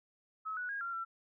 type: tone with pitch steps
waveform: sine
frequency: 1288 / 1473 / 1632 / 1380 / 1351 Hz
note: E6 / F#6 / G#6 / F6 / E6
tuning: -41 / -8 / -31 / -21 / +42 cents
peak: -36 dBFS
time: 0.45-1.05 s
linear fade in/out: 20 ms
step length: 120 ms
effects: none